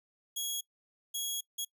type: tone bursts at uneven times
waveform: 15% pulse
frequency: 3322 Hz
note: G#7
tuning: in tune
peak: -26 dBFS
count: 3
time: 0.36-0.61 / 1.14-1.41 / 1.58-1.65 s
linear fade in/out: 10 ms
effects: noise-tail reverb RT60 0.1 s tail -22 dB re dry

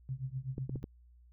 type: tone with tremolo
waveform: sine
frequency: 131.4 Hz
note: C3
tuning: 8 cents sharp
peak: -32 dBFS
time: 0.09-0.83 s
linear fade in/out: 0 ms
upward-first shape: triangle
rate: 8 Hz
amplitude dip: 100%
type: clicks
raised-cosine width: 3 ms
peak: -26 dBFS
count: 4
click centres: 0.581 / 0.695 / 0.758 / 0.841 s
effects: added 60 Hz sine -57 dBFS peak until 1.32 s

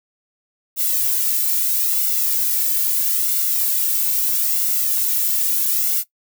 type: noise with flanger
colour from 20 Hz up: violet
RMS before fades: -19 dBFS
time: 0.76-6.04 s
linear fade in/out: 50 ms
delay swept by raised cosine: 1.4 to 2.27 ms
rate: 0.77 Hz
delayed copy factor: +0.95
effects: noise-tail reverb RT60 0.1 s tail -17 dB re dry

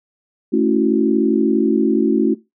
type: chord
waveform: sine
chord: F# minor seventh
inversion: first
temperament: equal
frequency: 220 / 277.2 / 329.6 / 370 Hz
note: A3 / C#4 / E4 / F#4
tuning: 0 / 0 / 0 / 0 cents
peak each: -18 dBFS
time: 0.52-2.35 s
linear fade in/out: 20 ms
effects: noise-tail reverb RT60 0.2 s tail -18 dB re dry

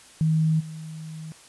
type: tone with level steps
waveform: sine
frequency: 158.3 Hz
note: D#3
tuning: 30 cents sharp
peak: -18 / -34 dBFS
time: 0.21-1.32 s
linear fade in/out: 0 ms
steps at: 0.59 s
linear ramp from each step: 20 ms
effects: white hiss -50 dBFS RMS until 1.48 s + resampled to 24000 Hz

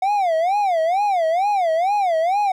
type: tone with vibrato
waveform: triangle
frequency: 729 Hz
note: F#5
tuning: 26 cents flat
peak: -14 dBFS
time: 0.02-2.52 s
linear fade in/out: 5 ms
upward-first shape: sine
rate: 2.2 Hz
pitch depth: 230 cents each way
effects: none

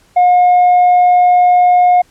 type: tone with tanh clipping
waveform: sine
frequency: 718 Hz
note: F5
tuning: 48 cents sharp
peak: -6 dBFS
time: 0.16-2.02 s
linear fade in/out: 10 ms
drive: 1 dB
effects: pink hiss -51 dBFS RMS until 2.1 s + low-pass 11000 Hz 12 dB/octave

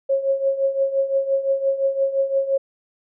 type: tone with tremolo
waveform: sine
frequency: 544 Hz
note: C#5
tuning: 33 cents flat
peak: -14 dBFS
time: 0.09-2.58 s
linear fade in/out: 10 ms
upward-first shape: triangle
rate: 5.8 Hz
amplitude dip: 80%
effects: none

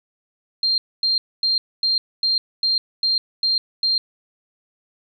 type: tone bursts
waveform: sine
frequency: 4186 Hz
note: C8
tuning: in tune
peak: -16 dBFS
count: 9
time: 0.63-3.98 s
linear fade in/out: 2 ms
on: 150 ms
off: 250 ms
effects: none

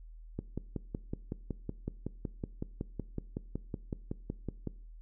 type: click train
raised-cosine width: 3 ms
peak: -22 dBFS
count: 24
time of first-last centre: 0.39-4.673 s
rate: 5.37 Hz
effects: noise-tail reverb RT60 0.5 s tail -21 dB re dry + added 40 Hz sine -47 dBFS peak until 5.01 s

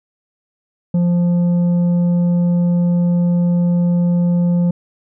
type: tone with tanh clipping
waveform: sine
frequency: 174.61 Hz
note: F3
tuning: in tune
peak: -13 dBFS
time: 0.94-4.71 s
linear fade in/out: 5 ms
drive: 6 dB
effects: none

